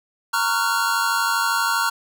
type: chord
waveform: square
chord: Gb major seventh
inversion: first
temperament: just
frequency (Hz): 925 / 1110 / 1387.5 / 1480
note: Bb5 / Db6 / F6 / Gb6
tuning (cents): -14 / +2 / -12 / 0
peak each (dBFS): -25 / -27 / -23 / -27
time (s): 0.33-1.9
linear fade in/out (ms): 10
effects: none